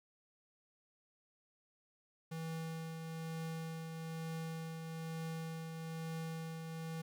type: tone with tremolo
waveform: square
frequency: 162.4 Hz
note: E3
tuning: 26 cents flat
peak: -40 dBFS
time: 2.31-7.02 s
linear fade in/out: 10 ms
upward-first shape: triangle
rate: 1.1 Hz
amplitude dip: 40%
effects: 13-bit